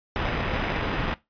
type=noise with sample-and-hold; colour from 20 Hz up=pink; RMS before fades=-27 dBFS; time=0.16-1.14 s; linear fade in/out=0 ms; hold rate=4410 Hz; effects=noise-tail reverb RT60 0.2 s tail -19 dB re dry + resampled to 11025 Hz